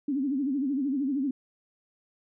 sine tone with vibrato, 274.3 Hz, C#4, 18 cents flat, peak -25 dBFS, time 0.08-1.31 s, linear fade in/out 5 ms, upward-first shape sine, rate 13 Hz, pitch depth 130 cents each way, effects none

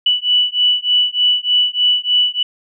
sine beating tone pair, 2960 / 2963.3 Hz, F#7 / F#7, 0 / +2 cents, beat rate 3.3 Hz, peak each -15 dBFS, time 0.06-2.43 s, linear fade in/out 5 ms, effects none

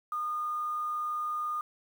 sine tone with quantisation, 1221 Hz, D#6, 33 cents flat, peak -30 dBFS, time 0.12-1.61 s, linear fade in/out 2 ms, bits 9, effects none

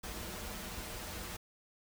pink noise with comb filter, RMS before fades -43 dBFS, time 0.03-1.37 s, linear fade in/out 10 ms, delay 7.3 ms, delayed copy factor -0.75, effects none

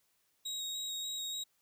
30% pulse tone with vibrato, 3791 Hz, A#7, 28 cents sharp, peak -34 dBFS, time 0.45-1.44 s, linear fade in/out 10 ms, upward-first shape square, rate 3.4 Hz, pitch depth 10 cents each way, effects white hiss -75 dBFS RMS until 1.61 s

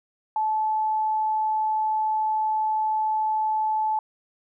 sine tone, 867 Hz, A5, 26 cents flat, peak -21 dBFS, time 0.36-3.99 s, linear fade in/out 2 ms, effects none

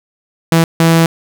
sawtooth tone bursts at uneven times, 164.81 Hz, E3, in tune, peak -3 dBFS, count 2, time 0.52-0.64 / 0.8-1.06 s, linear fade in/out 2 ms, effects none

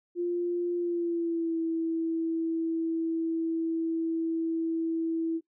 sine tone with pitch glide, 349.2 to 327.7 Hz, F4 to E4, 0 to -10 cents, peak -26 dBFS, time 0.15-5.41 s, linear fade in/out 50 ms, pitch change -110 cents, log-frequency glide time 0.77-1.58 s, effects noise-tail reverb RT60 0.1 s tail -18 dB re dry

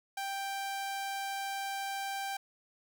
sawtooth tone, 786 Hz, G5, 4 cents sharp, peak -31 dBFS, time 0.17-2.37 s, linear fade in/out 5 ms, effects none

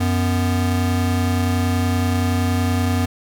square tone pair together, 92.5 / 246.9 Hz, F#2 / B3, 0 / 0 cents, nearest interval octave + perfect fourth, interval 1700 cents, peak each -19 / -22 dBFS, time 0-3.06 s, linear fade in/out 10 ms, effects none

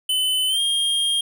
square tone with pitch glide, 3026 to 3225 Hz, F#7 to G7, +38 to +48 cents, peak -19 dBFS, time 0.09-1.21 s, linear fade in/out 5 ms, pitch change +110 cents, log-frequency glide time 0.48-0.6 s, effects none

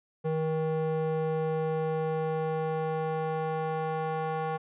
square tone with band-pass filter sweep, 158.5 Hz, D#3, 32 cents sharp, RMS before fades -30 dBFS, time 0.24-4.58 s, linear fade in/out 20 ms, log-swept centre 420 to 790 Hz, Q 1.5, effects resampled to 8000 Hz

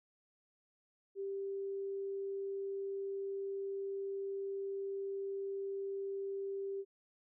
sine tone, 393 Hz, G4, 4 cents sharp, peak -37 dBFS, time 1.15-6.85 s, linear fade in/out 50 ms, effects none

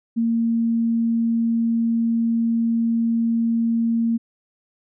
sine tone, 230 Hz, A#3, 23 cents flat, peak -17 dBFS, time 0.16-4.18 s, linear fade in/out 20 ms, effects none

